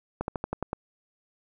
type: slowing click train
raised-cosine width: 1 ms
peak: -15 dBFS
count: 7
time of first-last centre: 0.21-0.731 s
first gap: 71 ms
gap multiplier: 1.08
effects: none